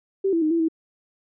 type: tone with pitch steps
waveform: sine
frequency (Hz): 388.3 / 332.3 / 309.9 / 333.9 / 323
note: G4 / E4 / D#4 / E4 / E4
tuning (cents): -16 / +14 / -7 / +22 / -35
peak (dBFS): -18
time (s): 0.24-0.685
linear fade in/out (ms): 10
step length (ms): 89
effects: none